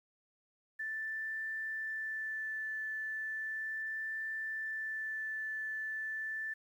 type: tone with vibrato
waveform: sine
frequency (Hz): 1760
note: A6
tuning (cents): 0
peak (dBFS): -36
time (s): 0.79-6.54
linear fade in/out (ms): 10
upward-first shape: triangle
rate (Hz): 0.36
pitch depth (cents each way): 10
effects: 11-bit